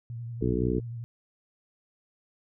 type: tone with vibrato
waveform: sine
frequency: 117.4 Hz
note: A#2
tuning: 13 cents sharp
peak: -34 dBFS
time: 0.1-1.04 s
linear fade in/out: 0 ms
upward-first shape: sine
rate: 11 Hz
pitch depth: 38 cents each way
type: harmonic tone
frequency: 61.74 Hz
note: B1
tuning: in tune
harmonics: 1 / 2 / 3 / 4 / 5 / 6 / 7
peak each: -32 / -32 / -32 / -32 / -32 / -32 / -32 dBFS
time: 0.41-0.8 s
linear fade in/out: 10 ms
effects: none